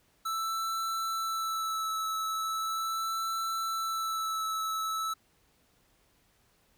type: tone with vibrato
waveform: square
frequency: 1318.5 Hz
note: E6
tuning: in tune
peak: -31 dBFS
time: 0.25-5.14 s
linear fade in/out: 10 ms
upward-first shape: sine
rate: 0.39 Hz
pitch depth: 18 cents each way
effects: pink hiss -68 dBFS RMS until 6.77 s